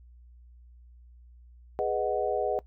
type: chord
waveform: sine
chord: G# minor seventh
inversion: none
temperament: equal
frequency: 415.3 / 493.9 / 622.3 / 740 Hz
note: G#4 / B4 / D#5 / F#5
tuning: 0 / 0 / 0 / 0 cents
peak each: -31 dBFS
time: 1.79-2.59 s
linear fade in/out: 0 ms
effects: noise-tail reverb RT60 0.1 s tail -20 dB re dry + added 60 Hz sine -50 dBFS peak until 2.66 s